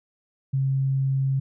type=tone; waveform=sine; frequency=134.9 Hz; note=C#3; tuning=47 cents flat; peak=-20 dBFS; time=0.53-1.4 s; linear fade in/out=10 ms; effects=none